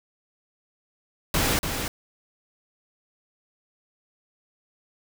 pink noise with echo, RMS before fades -23 dBFS, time 1.34-1.59 s, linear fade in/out 2 ms, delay 290 ms, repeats 1, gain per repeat -6 dB, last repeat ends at 1.88 s, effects none

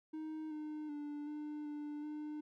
triangle tone with pitch steps, 312.5 / 304.6 / 293.4 / 299.4 / 295.9 / 301.2 Hz, D#4 / D#4 / D4 / D4 / D4 / D4, +8 / -37 / -2 / +33 / +13 / +44 cents, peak -39 dBFS, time 0.13-2.41 s, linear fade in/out 10 ms, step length 380 ms, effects none

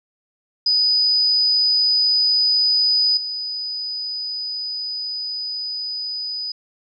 sine tone with level steps, 4978 Hz, D#8, in tune, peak -14 / -24 dBFS, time 0.66-6.52 s, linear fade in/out 5 ms, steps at 3.17 s, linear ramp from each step 2 ms, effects none

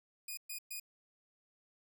5% pulse tone bursts, 2470 Hz, D#7, 13 cents flat, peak -31 dBFS, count 3, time 0.28-0.799 s, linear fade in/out 5 ms, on 93 ms, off 120 ms, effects none

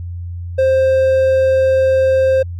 triangle tone, 527 Hz, C5, 12 cents sharp, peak -8 dBFS, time 0.58-2.43 s, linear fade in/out 10 ms, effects added 87 Hz sine -23 dBFS peak until 2.59 s

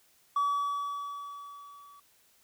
triangle tone with level ramp, 1142 Hz, D6, 49 cents flat, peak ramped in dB -21 to -50 dBFS, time 0.36-2 s, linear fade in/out 5 ms, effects tanh soft clip ceiling -20 dBFS + white hiss -65 dBFS RMS until 2.43 s

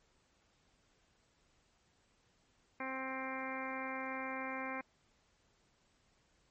harmonic tone, 263.3 Hz, C4, 11 cents sharp, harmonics 1 / 2 / 3 / 4 / 5 / 6 / 7 / 8 / 9, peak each -45 / -46 / -47 / -45 / -51 / -48 / -51 / -46 / -49 dBFS, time 2.8-4.81 s, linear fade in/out 2 ms, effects pink hiss -73 dBFS RMS until 6.5 s + MP3 32 kbps

